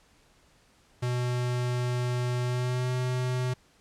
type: tone with pitch glide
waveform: square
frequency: 123.47 to 126.36 Hz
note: B2 to B2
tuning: 0 to +40 cents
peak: -27 dBFS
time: 1.02-3.54 s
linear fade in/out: 10 ms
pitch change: +40 cents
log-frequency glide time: 2.43-2.92 s
effects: pink hiss -62 dBFS RMS until 3.8 s + low-pass 9000 Hz 12 dB/octave